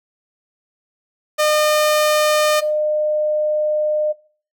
sawtooth / sine tone pair in turn, 607 / 607 Hz, D#5 / D#5, -43 / -43 cents, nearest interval unison, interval 0 cents, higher neither, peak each -10 / -16 dBFS, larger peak first, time 1.38-2.61 / 2.61-4.13 s, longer second, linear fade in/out 20 ms, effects noise-tail reverb RT60 0.4 s tail -17 dB re dry

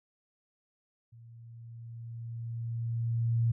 sine tone with level ramp, 116 Hz, A#2, 8 cents flat, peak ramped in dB -50 to -23 dBFS, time 1.12-3.52 s, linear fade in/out 10 ms, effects none

